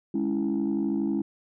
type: chord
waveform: sine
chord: C# minor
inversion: second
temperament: equal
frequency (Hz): 207.7 / 277.2 / 329.6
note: G#3 / C#4 / E4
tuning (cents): 0 / 0 / 0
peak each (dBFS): -27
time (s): 0.14-1.22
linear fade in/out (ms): 5
effects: tanh soft clip ceiling -19 dBFS

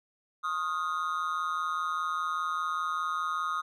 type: tone with amplitude modulation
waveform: triangle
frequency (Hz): 1244.5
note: D#6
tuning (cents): 0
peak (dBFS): -23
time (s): 0.43-3.62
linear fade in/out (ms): 20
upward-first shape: sine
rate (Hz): 165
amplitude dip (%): 90
effects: none

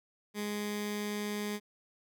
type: tone with notch filter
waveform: 15% pulse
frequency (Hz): 207.7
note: G#3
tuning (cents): 0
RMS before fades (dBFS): -36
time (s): 0.34-1.6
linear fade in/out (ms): 50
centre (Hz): 690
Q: 1.1
effects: none

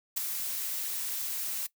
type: noise with ADSR envelope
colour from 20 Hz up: blue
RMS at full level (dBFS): -26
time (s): 0.16-1.67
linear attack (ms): 17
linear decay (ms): 4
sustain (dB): -8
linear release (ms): 11
effects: noise-tail reverb RT60 0.1 s tail -19 dB re dry

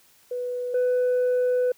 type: tone pair in turn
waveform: sine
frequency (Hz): 493.9 / 498.5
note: B4 / B4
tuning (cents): 0 / +16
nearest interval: unison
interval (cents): 16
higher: second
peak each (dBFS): -26 / -17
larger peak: second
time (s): 0.31-0.74 / 0.74-1.72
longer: second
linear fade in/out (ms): 5
effects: tanh soft clip ceiling -18 dBFS + white hiss -58 dBFS RMS until 1.77 s

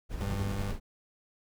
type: noise with tremolo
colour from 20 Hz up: brown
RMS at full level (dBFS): -33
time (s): 0.09-0.8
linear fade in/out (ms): 50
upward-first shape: triangle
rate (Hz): 10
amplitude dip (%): 50
type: tone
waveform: 30% pulse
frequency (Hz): 99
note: G2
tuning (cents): +18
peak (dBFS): -30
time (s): 0.21-0.71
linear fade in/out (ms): 0
effects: none

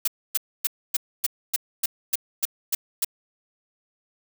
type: noise bursts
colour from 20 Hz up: blue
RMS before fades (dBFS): -22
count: 11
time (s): 0.05-3.047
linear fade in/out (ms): 5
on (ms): 27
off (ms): 270
effects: none

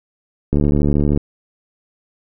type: click train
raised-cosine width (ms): 3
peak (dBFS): -4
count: 48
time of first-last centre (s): 0.53-1.175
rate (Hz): 72.9
effects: none

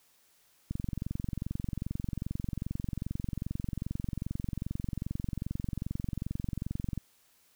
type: click train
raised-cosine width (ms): 5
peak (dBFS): -21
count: 142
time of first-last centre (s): 0.71-6.977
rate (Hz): 22.5
effects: white hiss -66 dBFS RMS until 7.55 s

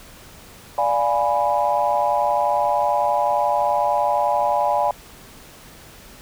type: chord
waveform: sine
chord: D diminished seventh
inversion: none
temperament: equal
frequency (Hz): 587.3 / 698.5 / 830.6 / 987.8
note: D5 / F5 / Ab5 / Cb6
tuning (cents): 0 / 0 / 0 / 0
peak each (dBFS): -22 / -23 / -20 / -23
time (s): 0.78-4.91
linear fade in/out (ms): 2
effects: tanh soft clip ceiling -6 dBFS + pink hiss -44 dBFS RMS until 6.21 s

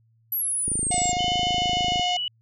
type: exponential sweep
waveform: sine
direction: down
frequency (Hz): 11910 to 7300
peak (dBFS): -23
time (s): 0.32-1.12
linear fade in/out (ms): 2
type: click train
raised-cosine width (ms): 3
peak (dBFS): -19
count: 36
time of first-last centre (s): 0.68-1.996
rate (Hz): 26.6
type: harmonic tone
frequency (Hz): 718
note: F5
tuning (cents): +48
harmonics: 1 / 3 / 4 / 5 / 6 / 7 / 8 / 9 / 10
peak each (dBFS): -24 / -34 / -36 / -38 / -40 / -41 / -42 / -43 / -44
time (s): 0.91-2.17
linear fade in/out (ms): 5
type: tone with pitch glide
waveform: sine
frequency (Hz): 3000 to 2947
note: F#7 to F#7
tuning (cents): +23 to -8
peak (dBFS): -25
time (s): 1.19-2.28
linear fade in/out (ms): 2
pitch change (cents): -31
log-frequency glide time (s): 1.48-1.93
effects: added 113 Hz sine -59 dBFS peak until 2.41 s

